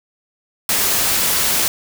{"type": "noise", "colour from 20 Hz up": "white", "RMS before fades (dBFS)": -17, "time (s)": [0.69, 1.68], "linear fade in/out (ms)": 2, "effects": []}